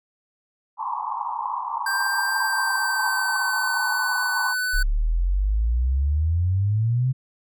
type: band-pass noise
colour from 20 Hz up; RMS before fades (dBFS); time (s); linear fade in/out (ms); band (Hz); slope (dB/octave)
pink; -28; 0.77-4.55; 50; 840 to 1100; 96
type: tone with pitch glide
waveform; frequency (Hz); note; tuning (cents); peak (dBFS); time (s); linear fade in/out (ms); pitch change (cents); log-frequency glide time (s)
square; 1577 to 1498.8; G6 to F#6; +10 to +22; -23; 1.86-4.83; 5; -88; 2.42-4
type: exponential sweep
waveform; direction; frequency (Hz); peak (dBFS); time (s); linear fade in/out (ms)
sine; up; 32.7 to 132.8; -18; 4.73-7.13; 20
effects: none